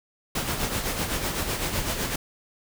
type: noise with tremolo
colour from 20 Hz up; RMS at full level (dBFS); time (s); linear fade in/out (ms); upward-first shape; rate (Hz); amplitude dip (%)
pink; -26; 0.35-2.16; 5; sine; 7.9; 50
effects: none